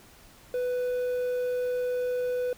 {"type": "tone with quantisation", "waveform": "triangle", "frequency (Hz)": 496.5, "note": "B4", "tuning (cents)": 9, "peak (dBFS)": -24, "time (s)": [0.54, 2.53], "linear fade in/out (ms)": 2, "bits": 9, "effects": ["pink hiss -54 dBFS RMS until 2.57 s"]}